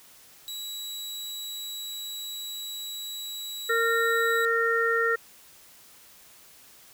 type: tone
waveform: sawtooth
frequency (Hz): 3900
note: B7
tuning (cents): -23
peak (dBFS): -31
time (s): 0.48-4.45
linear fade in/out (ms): 0
type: harmonic tone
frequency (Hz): 460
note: A#4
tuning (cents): -23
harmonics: 1 / 3 / 4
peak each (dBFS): -26 / -26 / -26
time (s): 3.69-5.16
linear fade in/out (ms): 10
effects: white hiss -53 dBFS RMS until 6.93 s